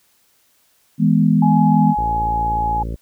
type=chord; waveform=sine; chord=E major; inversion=none; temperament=equal with one note detuned; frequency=161.98 / 207.7 / 246.9 Hz; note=E3 / G#3 / B3; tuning=-30 / 0 / 0 cents; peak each=-15 / -15 / -17 dBFS; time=0.98-1.95 s; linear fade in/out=50 ms
type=tone; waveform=sine; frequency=841 Hz; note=G#5; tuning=22 cents sharp; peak=-17 dBFS; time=1.42-2.83 s; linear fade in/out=5 ms
type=harmonic tone; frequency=56.6 Hz; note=A1; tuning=50 cents sharp; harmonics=1 / 2 / 3 / 4 / 5 / 6 / 7 / 8 / 9 / 10; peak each=-24 / -30 / -34 / -36 / -38 / -40 / -41 / -42 / -43 / -44 dBFS; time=1.97-2.96 s; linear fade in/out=10 ms
effects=white hiss -59 dBFS RMS until 3.01 s